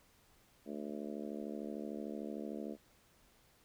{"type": "harmonic tone", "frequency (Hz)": 73.3, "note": "D2", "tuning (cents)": -3, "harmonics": [3, 4, 5, 6, 7, 8, 9], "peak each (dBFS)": [-44, -46, -48, -50, -51, -52, -53], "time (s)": [0.65, 2.77], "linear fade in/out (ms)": 50, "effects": ["pink hiss -68 dBFS RMS until 3.64 s"]}